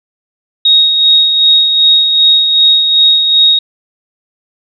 sine tone with tremolo, 3757 Hz, A#7, 13 cents sharp, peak -3 dBFS, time 0.65-3.59 s, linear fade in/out 5 ms, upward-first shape sine, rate 2.6 Hz, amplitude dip 45%, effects none

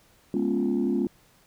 sine chord, C# dominant seventh, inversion second, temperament equal with one note detuned, 207.7 / 241.9 / 277.2 / 349.2 Hz, G#3 / B3 / C#4 / E#4, 0 / -36 / 0 / 0 cents, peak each -27 dBFS, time 0.34-1.07 s, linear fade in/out 2 ms, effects tanh soft clip ceiling -16 dBFS + pink hiss -60 dBFS RMS until 1.46 s

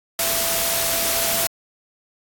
sine tone in noise, 670 Hz, E5, 28 cents sharp, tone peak -28 dBFS, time 0.19-1.47 s, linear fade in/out 2 ms, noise white, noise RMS -21 dBFS, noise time 0.19-1.47 s, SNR -10 dB, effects AAC 64 kbps

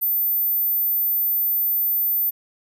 sine tone, 14080 Hz, A9, in tune, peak -18 dBFS, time 0.01-2.31 s, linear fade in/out 20 ms, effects none

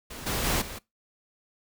pink noise with level steps, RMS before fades -40 / -29 / -26 / -39 dBFS, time 0.1-0.79 s, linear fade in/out 10 ms, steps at 0.26 / 0.44 / 0.61 s, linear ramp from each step 10 ms, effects noise-tail reverb RT60 0.2 s tail -22 dB re dry

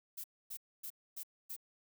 violet noise bursts, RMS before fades -44 dBFS, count 5, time 0.17-1.565 s, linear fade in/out 10 ms, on 71 ms, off 260 ms, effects none

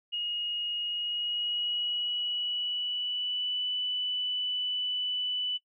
sine tone with pitch glide, 2875 to 2983 Hz, F7 to F#7, +50 to +13 cents, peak -29 dBFS, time 0.12-5.58 s, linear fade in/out 20 ms, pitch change +63 cents, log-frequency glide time 0.8-3.67 s, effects noise-tail reverb RT60 0.1 s tail -18 dB re dry

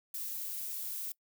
violet noise, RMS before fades -39 dBFS, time 0.14-1.12 s, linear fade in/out 2 ms, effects noise-tail reverb RT60 0.1 s tail -23 dB re dry

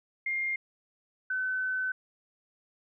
sine tone pair in turn, 2118 / 1516.9 Hz, C7 / F#6, +21 / +43 cents, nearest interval tritone, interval 578 cents, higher first, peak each -28 dBFS, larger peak neither, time 0.26-0.56 / 1.3-1.92 s, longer second, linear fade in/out 5 ms, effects none

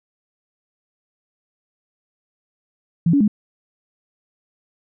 sine tone with pitch steps, 168.2 / 283 / 209.6 Hz, E3 / C#4 / G#3, +35 / +36 / +16 cents, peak -12 dBFS, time 3.06-3.279 s, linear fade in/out 5 ms, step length 73 ms, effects none

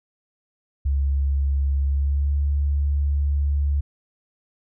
sine tone with pitch glide, 69.3 to 71.41 Hz, C#2 to D2, 0 to -48 cents, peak -18 dBFS, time 0.85-3.81 s, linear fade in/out 10 ms, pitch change +52 cents, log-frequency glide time 1.88-2.35 s, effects none

